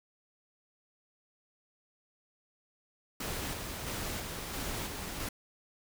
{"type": "noise with tremolo", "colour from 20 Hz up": "pink", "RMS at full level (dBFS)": -37, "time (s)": [3.2, 5.29], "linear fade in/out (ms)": 5, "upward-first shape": "square", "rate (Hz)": 1.5, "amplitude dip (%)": 30, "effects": []}